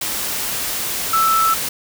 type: tone in noise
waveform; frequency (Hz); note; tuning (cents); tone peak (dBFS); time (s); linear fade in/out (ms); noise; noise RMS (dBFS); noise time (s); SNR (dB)
sine; 1319; E6; +1; -13; 1.13-1.54; 5; white; -23; 0.01-1.69; +7
effects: none